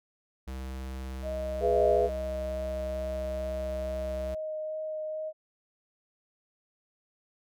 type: tone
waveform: square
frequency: 65.41 Hz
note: C2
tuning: in tune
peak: -36 dBFS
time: 0.47-4.35 s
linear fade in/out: 10 ms
type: tone with vibrato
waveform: sine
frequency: 622.3 Hz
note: D#5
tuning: in tune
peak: -32 dBFS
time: 1.22-5.33 s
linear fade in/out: 50 ms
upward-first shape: sine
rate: 2.3 Hz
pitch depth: 8 cents each way
type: chord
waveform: sine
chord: E major seventh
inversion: first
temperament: equal with one note detuned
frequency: 415.3 / 493.9 / 622.3 / 676.2 Hz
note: G#4 / B4 / D#5 / E5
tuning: 0 / 0 / 0 / +44 cents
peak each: -27 dBFS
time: 1.6-2.1 s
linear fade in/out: 50 ms
effects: none